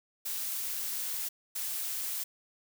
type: noise bursts at uneven times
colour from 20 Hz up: blue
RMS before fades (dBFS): -35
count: 2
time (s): 0.25-1.29 / 1.55-2.24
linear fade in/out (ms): 10
effects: none